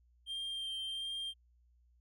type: tone with vibrato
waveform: triangle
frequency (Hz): 3173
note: G7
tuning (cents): +20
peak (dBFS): -36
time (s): 0.26-1.34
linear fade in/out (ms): 50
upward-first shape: sine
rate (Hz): 1.4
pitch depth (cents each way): 14
effects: added 60 Hz sine -65 dBFS peak until 2 s